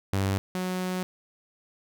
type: tone pair in turn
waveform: sawtooth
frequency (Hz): 97.3 / 183.68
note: G2 / F#3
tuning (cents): -12 / -12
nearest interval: major seventh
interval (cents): 1100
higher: second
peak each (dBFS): -20 / -24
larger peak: first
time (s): 0.13-0.38 / 0.55-1.03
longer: second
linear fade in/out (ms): 0
effects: none